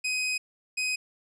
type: tone pair in turn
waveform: sawtooth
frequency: 2512 / 2512 Hz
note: D#7 / D#7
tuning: +16 / +16 cents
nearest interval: unison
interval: 0 cents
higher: neither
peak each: -23 dBFS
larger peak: neither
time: 0.04-0.38 / 0.77-0.96 s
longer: first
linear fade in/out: 10 ms
effects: resampled to 22050 Hz